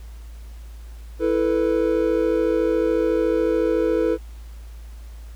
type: chord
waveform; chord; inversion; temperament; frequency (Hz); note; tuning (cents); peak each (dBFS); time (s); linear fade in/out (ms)
triangle; E suspended fourth; none; equal; 329.6 / 440 / 493.9; E4 / A4 / B4; 0 / 0 / 0; -20; 1.19-4.18; 50
effects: added 56 Hz sine -35 dBFS peak until 5.35 s + pink hiss -53 dBFS RMS until 5.35 s